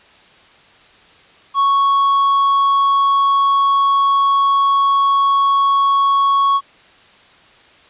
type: tone with hard clipping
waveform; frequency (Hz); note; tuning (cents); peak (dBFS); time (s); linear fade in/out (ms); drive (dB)
sine; 1108.7; C#6; 0; -12; 1.54-6.61; 50; 3
effects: white hiss -47 dBFS RMS until 7.89 s + resampled to 8000 Hz